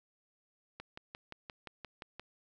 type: click train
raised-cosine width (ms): 0.3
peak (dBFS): -28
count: 9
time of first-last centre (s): 0.8-2.196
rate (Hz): 5.73
effects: none